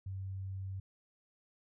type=tone; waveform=sine; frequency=95.8 Hz; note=G2; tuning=39 cents flat; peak=-38 dBFS; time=0.06-0.8 s; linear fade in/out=5 ms; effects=none

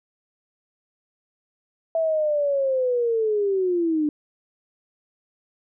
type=linear sweep; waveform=sine; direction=down; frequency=659.3 to 293.7 Hz; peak=-19 dBFS; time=1.95-4.09 s; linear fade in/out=2 ms; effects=none

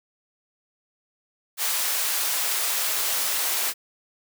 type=noise with high-pass filter sweep; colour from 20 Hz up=white; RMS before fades=-25 dBFS; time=1.57-3.74 s; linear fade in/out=50 ms; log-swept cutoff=720 to 470 Hz; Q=0.72; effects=none

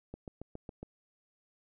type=click train; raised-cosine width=2 ms; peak=-29 dBFS; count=6; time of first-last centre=0.14-0.83 s; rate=7.25 Hz; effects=none

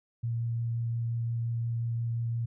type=tone with vibrato; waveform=sine; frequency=116.54 Hz; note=A#2; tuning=in tune; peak=-28 dBFS; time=0.23-2.46 s; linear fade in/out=10 ms; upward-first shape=sine; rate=5.7 Hz; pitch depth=8 cents each way; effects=none

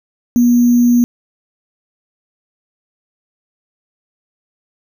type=tone with sample-and-hold; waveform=sine; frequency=241.3 Hz; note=B3; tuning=40 cents flat; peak=-7 dBFS; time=0.36-1.04 s; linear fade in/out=0 ms; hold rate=6300 Hz; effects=none

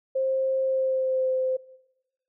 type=tone with pitch glide; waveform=sine; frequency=529 to 518.4 Hz; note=C5 to C5; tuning=+19 to -16 cents; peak=-22 dBFS; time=0.15-1.57 s; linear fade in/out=10 ms; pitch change=-35 cents; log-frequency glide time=0.62-1.3 s; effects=noise-tail reverb RT60 1.0 s tail -21 dB re dry

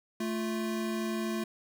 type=tone pair together; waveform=square; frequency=220 / 349.2 Hz; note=A3 / F4; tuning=0 / 0 cents; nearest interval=minor sixth; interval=800 cents; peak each=-33 / -36 dBFS; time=0.2-1.44 s; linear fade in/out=5 ms; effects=none

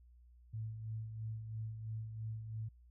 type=tone with tremolo; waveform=sine; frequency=110.5 Hz; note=A2; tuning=8 cents sharp; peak=-38 dBFS; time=0.53-2.69 s; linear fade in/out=10 ms; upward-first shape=sine; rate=3 Hz; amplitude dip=50%; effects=added 60 Hz sine -59 dBFS peak until 2.9 s

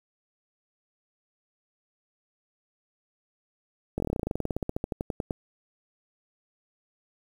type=slowing click train; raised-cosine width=2 ms; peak=-15 dBFS; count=26; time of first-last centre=3.98-5.308 s; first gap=21 ms; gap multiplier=1.07; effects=8-bit

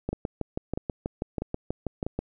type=two click trains; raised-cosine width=2 ms; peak=-15 / -16 dBFS; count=14 / 4; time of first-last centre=0.09-2.19 / 0.13-2.065 s; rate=6.19 / 1.55 Hz; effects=none

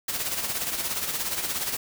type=noise with tremolo; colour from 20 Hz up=white; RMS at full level=-27 dBFS; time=0.08-1.77 s; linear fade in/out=5 ms; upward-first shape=sine; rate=17 Hz; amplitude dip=55%; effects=none

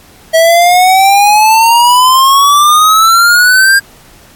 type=exponential sweep; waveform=square; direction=up; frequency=644 to 1614 Hz; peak=-4 dBFS; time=0.33-3.8 s; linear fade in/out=20 ms; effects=pink hiss -40 dBFS RMS until 4.35 s + AAC 64 kbps

